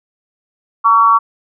sine tone with amplitude modulation, 1133 Hz, C#6, 37 cents sharp, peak -3 dBFS, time 0.84-1.19 s, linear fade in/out 20 ms, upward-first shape sine, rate 214 Hz, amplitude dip 75%, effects none

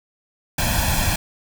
pink noise with comb filter, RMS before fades -20 dBFS, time 0.58-1.16 s, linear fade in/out 5 ms, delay 1.2 ms, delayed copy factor +0.95, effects none

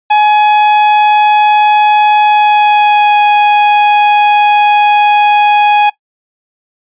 45% pulse tone with pitch glide, 842 to 832.3 Hz, G#5 to G#5, +24 to +4 cents, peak -5 dBFS, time 0.1-5.9 s, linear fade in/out 10 ms, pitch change -20 cents, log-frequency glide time 2.22-3.2 s, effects noise-tail reverb RT60 0.1 s tail -18 dB re dry + resampled to 8000 Hz

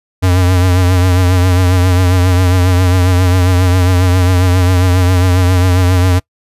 square tone with vibrato, 90.8 Hz, F#2, 32 cents flat, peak -8 dBFS, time 0.22-6.2 s, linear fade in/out 20 ms, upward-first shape triangle, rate 7.4 Hz, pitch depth 61 cents each way, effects noise-tail reverb RT60 0.1 s tail -24 dB re dry + resampled to 32000 Hz

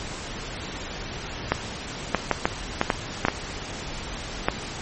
clicks, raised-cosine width 0.5 ms, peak -3 dBFS, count 9, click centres 1.52 / 2.147 / 2.313 / 2.455 / 2.814 / 2.902 / 3.251 / 3.284 / 4.485 s, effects pink hiss -34 dBFS RMS until 4.81 s + MP3 32 kbps

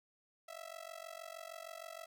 sawtooth tone with amplitude modulation, 658 Hz, E5, 3 cents flat, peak -39 dBFS, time 0.48-2.06 s, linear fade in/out 10 ms, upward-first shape sine, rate 46.4 Hz, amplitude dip 95%, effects none

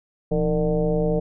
sine tone with frequency modulation, 313.6 Hz, D#4, 14 cents sharp, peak -18 dBFS, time 0.31-1.2 s, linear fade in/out 10 ms, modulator 144 Hz, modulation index 2, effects none

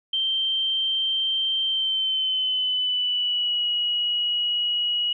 sine tone with pitch glide, 3136 to 2909 Hz, G7 to F#7, 0 to -30 cents, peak -21 dBFS, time 0.13-5.13 s, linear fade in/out 5 ms, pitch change -130 cents, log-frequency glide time 1.65-3.66 s, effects none

